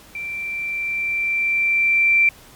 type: tone with level ramp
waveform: sine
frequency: 2349 Hz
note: D7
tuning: in tune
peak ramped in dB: -26 to -11 dBFS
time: 0.15-2.29 s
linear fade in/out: 2 ms
effects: pink hiss -46 dBFS RMS until 2.55 s + MP3 96 kbps

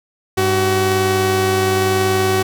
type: tone pair together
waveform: sawtooth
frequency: 99.5 / 377 Hz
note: G2 / F#4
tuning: +26 / +32 cents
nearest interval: octave + major seventh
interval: 2306 cents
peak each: -16 / -11 dBFS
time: 0.37-2.43 s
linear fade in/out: 10 ms
effects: none

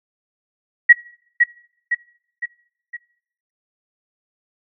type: tone with echo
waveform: sine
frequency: 1915 Hz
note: A#6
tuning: 46 cents sharp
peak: -3 dBFS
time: 0.89-0.93 s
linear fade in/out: 10 ms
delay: 510 ms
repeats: 4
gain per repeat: -6 dB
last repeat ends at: 2.97 s
effects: noise-tail reverb RT60 0.7 s tail -24 dB re dry

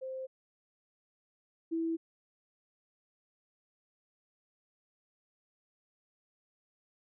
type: tone pair in turn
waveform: sine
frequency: 523.3 / 328.4 Hz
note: C5 / E4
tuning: 0 / -6 cents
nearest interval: minor sixth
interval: 806 cents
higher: first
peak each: -37 / -30 dBFS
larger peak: second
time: 0.01-0.27 / 1.71-1.97 s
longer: neither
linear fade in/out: 20 ms
effects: none

